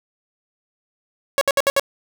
sawtooth tone bursts, 554.4 Hz, C#5, in tune, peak -10 dBFS, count 5, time 1.38-1.796 s, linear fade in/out 0 ms, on 32 ms, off 64 ms, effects none

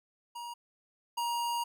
square tone pair in turn, 950 / 945.3 Hz, A#5 / A#5, +33 / +24 cents, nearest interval unison, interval 9 cents, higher first, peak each -40 / -31 dBFS, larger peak second, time 0.35-0.54 / 1.17-1.64 s, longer second, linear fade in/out 10 ms, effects none

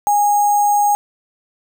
sine tone with sample-and-hold, 822 Hz, G#5, 18 cents flat, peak -11 dBFS, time 0.07-0.95 s, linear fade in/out 0 ms, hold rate 7350 Hz, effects none

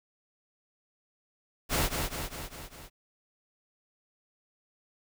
pink noise with echo, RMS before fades -27 dBFS, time 1.69-1.9 s, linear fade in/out 50 ms, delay 200 ms, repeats 5, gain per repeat -4 dB, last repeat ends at 2.9 s, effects none

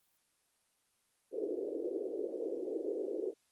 pink band-pass noise, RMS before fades -38 dBFS, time 1.31-3.34 s, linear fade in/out 50 ms, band 340 to 490 Hz, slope 48 dB/octave, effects white hiss -75 dBFS RMS until 3.51 s + Opus 24 kbps

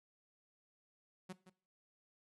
sawtooth tone with echo, 184.9 Hz, F#3, 1 cent flat, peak -40 dBFS, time 1.29-1.33 s, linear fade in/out 10 ms, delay 170 ms, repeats 1, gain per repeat -13 dB, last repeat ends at 1.5 s, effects noise-tail reverb RT60 0.4 s tail -19 dB re dry + AAC 32 kbps

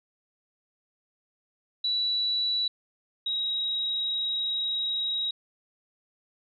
sine tone pair in turn, 3939 / 3818 Hz, B7 / A#7, -5 / +41 cents, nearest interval minor second, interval 54 cents, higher first, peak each -24 / -26 dBFS, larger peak first, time 1.84-2.68 / 3.26-5.31 s, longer second, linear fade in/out 5 ms, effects none

